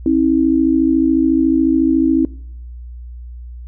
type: tone pair together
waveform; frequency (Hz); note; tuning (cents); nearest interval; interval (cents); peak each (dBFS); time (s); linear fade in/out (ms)
sine; 268.1 / 322.1; C4 / E4; +42 / -40; minor third; 318; -14 / -13; 0.06-2.25; 2
effects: noise-tail reverb RT60 0.7 s tail -23 dB re dry + added 60 Hz sine -29 dBFS peak until 3.67 s